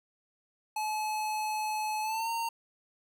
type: tone with pitch glide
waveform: square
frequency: 858 to 919.6 Hz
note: A5 to A#5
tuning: -44 to -24 cents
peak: -31 dBFS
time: 0.76-2.49 s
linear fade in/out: 5 ms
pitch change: +120 cents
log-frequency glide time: 2.02-2.3 s
effects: none